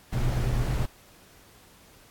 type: noise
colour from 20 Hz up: brown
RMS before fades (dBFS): -27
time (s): 0.12-0.86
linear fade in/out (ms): 10
type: tone with tremolo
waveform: sine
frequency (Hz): 123.47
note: B2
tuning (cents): 0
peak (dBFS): -24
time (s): 0.13-0.84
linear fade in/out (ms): 10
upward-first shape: triangle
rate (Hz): 9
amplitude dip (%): 75
effects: pink hiss -55 dBFS RMS until 2.1 s + AAC 64 kbps